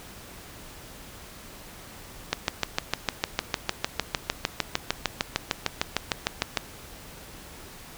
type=click train; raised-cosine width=0.2 ms; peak=-5 dBFS; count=29; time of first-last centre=2.33-6.572 s; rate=6.6 Hz; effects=pink hiss -45 dBFS RMS until 7.97 s